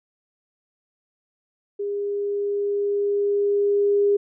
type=tone with level ramp; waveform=sine; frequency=405.9 Hz; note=G#4; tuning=40 cents flat; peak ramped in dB=-24 to -15 dBFS; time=1.79-4.17 s; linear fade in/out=10 ms; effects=none